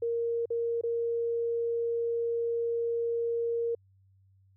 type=tone with dropouts; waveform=sine; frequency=466.2 Hz; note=A#4; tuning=in tune; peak=-27 dBFS; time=0.02-3.75 s; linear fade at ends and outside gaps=5 ms; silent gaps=0.457-0.503 / 0.812-0.835 s; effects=added 96 Hz sine -60 dBFS peak until 4.56 s